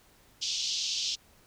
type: band-pass noise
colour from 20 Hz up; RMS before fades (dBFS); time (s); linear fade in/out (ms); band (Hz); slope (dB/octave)
white; -32; 0.41-1.16; 20; 2900 to 6200; 48
effects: pink hiss -61 dBFS RMS until 1.46 s